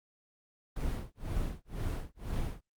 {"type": "noise with tremolo", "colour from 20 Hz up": "brown", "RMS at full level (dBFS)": -32, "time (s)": [0.76, 2.61], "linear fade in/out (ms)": 5, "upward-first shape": "sine", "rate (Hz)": 2, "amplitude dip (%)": 100, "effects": ["Opus 24 kbps"]}